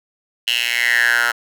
10% pulse tone with high-pass filter sweep, 119.4 Hz, A#2, 42 cents sharp, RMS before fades -17 dBFS, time 0.47-1.32 s, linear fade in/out 10 ms, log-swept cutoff 2900 to 1300 Hz, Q 6.8, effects none

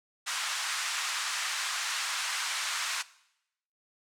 pink band-pass noise, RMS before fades -33 dBFS, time 0.26-3.03 s, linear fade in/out 20 ms, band 1100 to 8800 Hz, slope 24 dB/octave, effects noise-tail reverb RT60 0.8 s tail -19 dB re dry

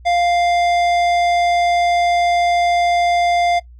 sine tone with tanh clipping, 698.5 Hz, F5, in tune, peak -15 dBFS, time 0.05-3.6 s, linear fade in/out 20 ms, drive 15 dB, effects noise-tail reverb RT60 0.1 s tail -19 dB re dry + added 60 Hz sine -38 dBFS peak until 3.79 s

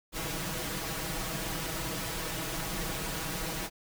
pink noise with comb filter, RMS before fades -35 dBFS, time 0.12-3.7 s, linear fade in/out 50 ms, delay 6.2 ms, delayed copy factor +0.8, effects none

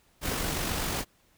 pink noise with amplitude modulation, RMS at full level -29 dBFS, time 0.21-1.05 s, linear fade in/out 50 ms, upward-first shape sine, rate 47.8 Hz, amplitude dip 35%, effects pink hiss -65 dBFS RMS until 1.37 s

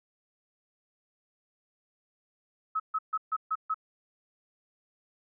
sine tone bursts, 1286 Hz, E6, 43 cents flat, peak -26 dBFS, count 6, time 2.75-3.744 s, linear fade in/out 10 ms, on 49 ms, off 140 ms, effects none

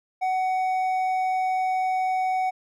sine tone with hard clipping, 748 Hz, F#5, 19 cents sharp, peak -23 dBFS, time 0.21-2.51 s, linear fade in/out 20 ms, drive 5 dB, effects none

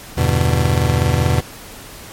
40% pulse chord, E minor seventh, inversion none, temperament just, 82.41 / 98.89 / 123.61 / 148.33 Hz, E2 / G2 / B2 / D3, 0 / +16 / +2 / +18 cents, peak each -17 / -21 / -16 / -21 dBFS, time 0.17-1.41 s, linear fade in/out 10 ms, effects pink hiss -36 dBFS RMS until 2.12 s + MP3 64 kbps

